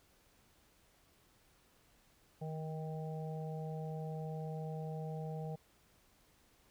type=harmonic tone with a mistuned harmonic; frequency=157.7 Hz; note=D#3; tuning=24 cents sharp; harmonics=1 / 3 / 4 / 5; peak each=-40 / -47 / -51 / -50 dBFS; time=2.41-5.56 s; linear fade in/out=10 ms; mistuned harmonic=1; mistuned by=-15 cents; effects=pink hiss -69 dBFS RMS until 6.7 s